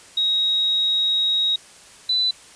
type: tone pair in turn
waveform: sine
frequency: 3790 / 3993 Hz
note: A#7 / B7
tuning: +28 / +18 cents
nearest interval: minor second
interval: 90 cents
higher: second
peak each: -17 dBFS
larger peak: neither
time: 0.17-1.56 / 2.09-2.31 s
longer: first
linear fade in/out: 5 ms
effects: white hiss -46 dBFS RMS until 2.55 s + resampled to 22050 Hz